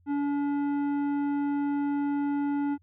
sine tone with tanh clipping, 286 Hz, D4, 46 cents flat, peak -27 dBFS, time 0.06-2.78 s, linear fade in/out 50 ms, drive 11 dB, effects added 88 Hz sine -60 dBFS peak until 2.82 s

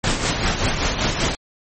pink noise with tremolo, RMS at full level -18 dBFS, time 0.04-1.35 s, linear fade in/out 0 ms, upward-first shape sine, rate 5.2 Hz, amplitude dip 55%, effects MP3 32 kbps

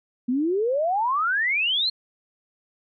sine exponential sweep, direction up, 237.4 to 4289 Hz, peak -20 dBFS, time 0.28-1.9 s, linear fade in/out 10 ms, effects none

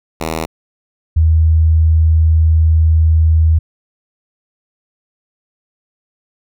5% pulse / sine tone pair in turn, 80 / 80 Hz, D#2 / D#2, +49 / +49 cents, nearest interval unison, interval 0 cents, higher neither, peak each -7 dBFS, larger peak neither, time 0.2-0.46 / 1.16-3.59 s, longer second, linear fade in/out 10 ms, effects none

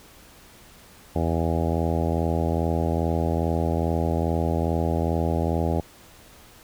harmonic tone, 82.41 Hz, E2, in tune, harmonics 1 / 2 / 3 / 4 / 5 / 6 / 7 / 8 / 9 / 10, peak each -25 / -28 / -30 / -31 / -32 / -33 / -33 / -34 / -35 / -35 dBFS, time 1.15-5.81 s, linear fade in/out 10 ms, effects pink hiss -50 dBFS RMS until 6.63 s

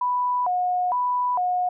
sine tone with vibrato, 846 Hz, G#5, 32 cents sharp, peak -20 dBFS, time 0.01-1.69 s, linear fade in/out 5 ms, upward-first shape square, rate 1.1 Hz, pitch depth 270 cents each way, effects none

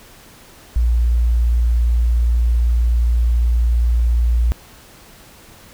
sine tone, 58.7 Hz, A#1, 13 cents sharp, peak -12 dBFS, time 0.76-4.52 s, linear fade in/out 0 ms, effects pink hiss -44 dBFS RMS until 5.73 s

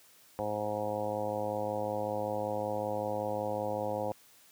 harmonic tone, 105.3 Hz, G#2, 24 cents sharp, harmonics 1 / 2 / 3 / 4 / 5 / 6 / 7 / 8 / 9, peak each -43 / -43 / -43 / -44 / -34 / -42 / -39 / -41 / -44 dBFS, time 0.39-4.12 s, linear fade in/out 0 ms, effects white hiss -60 dBFS RMS until 4.51 s + high-pass 60 Hz 12 dB/octave

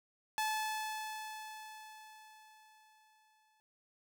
sawtooth tone with exponential decay, 866 Hz, A5, 28 cents flat, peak -28 dBFS, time 0.38-3.6 s, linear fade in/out 0 ms, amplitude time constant 700 ms, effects none

